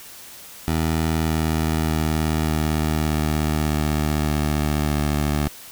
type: tone with pitch steps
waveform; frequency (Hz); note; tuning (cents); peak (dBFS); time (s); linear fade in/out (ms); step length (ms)
15% pulse; 80.2 / 79.28 / 78.37 / 77.47 / 76.58 / 75.7 / 74.83 / 73.97; E2 / D#2 / D#2 / D#2 / D#2 / D#2 / D2 / D2; -47 / +33 / +13 / -7 / -27 / -47 / +33 / +13; -13; 0.68-5.48; 0; 600
effects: white hiss -41 dBFS RMS until 5.71 s